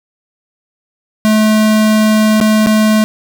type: tone with dropouts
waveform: square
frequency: 215.8 Hz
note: A3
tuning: 33 cents flat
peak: -8 dBFS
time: 1.25-3.04 s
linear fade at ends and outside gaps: 0 ms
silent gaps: 2.402-2.412 / 2.662-2.67 s
effects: none